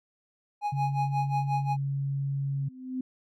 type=tone with tremolo; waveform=triangle; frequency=829 Hz; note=G#5; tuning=3 cents flat; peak=-23 dBFS; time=0.61-1.77 s; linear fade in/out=50 ms; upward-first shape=sine; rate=5.6 Hz; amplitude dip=90%
type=tone; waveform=sine; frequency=138.59 Hz; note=C#3; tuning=in tune; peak=-27 dBFS; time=0.72-2.69 s; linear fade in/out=10 ms
type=tone with exponential growth; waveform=sine; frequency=257.1 Hz; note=C4; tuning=30 cents flat; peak=-27 dBFS; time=2.41-3.01 s; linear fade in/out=5 ms; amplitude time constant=130 ms
effects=none